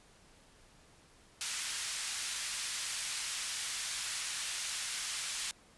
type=band-pass noise; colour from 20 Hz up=white; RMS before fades=-38 dBFS; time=1.41-5.51 s; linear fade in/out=0 ms; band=1500 to 9100 Hz; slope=12 dB/octave; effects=pink hiss -62 dBFS RMS until 5.77 s + resampled to 24000 Hz